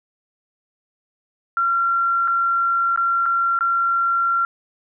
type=tone with dropouts; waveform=sine; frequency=1371 Hz; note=F6; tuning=32 cents flat; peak=-16 dBFS; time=1.57-4.45 s; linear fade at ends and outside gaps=1 ms; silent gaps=2.276-2.28 / 2.961-2.975 / 3.257-3.261 / 3.59-3.608 s; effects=none